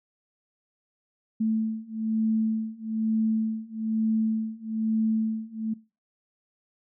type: beating tone pair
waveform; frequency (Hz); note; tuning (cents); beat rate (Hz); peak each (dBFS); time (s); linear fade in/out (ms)
sine; 220 / 221.1; A3 / A3; 0 / +9; 1.1; -28 / -27; 1.4-5.74; 10
effects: noise-tail reverb RT60 0.3 s tail -20 dB re dry